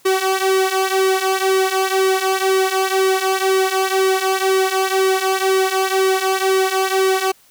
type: tone with flanger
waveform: sawtooth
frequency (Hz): 381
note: G4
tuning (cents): -49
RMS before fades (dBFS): -17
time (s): 0.05-7.32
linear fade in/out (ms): 10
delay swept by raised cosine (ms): 1.4 to 3.2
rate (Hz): 2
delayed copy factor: -0.75
effects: white hiss -52 dBFS RMS until 7.5 s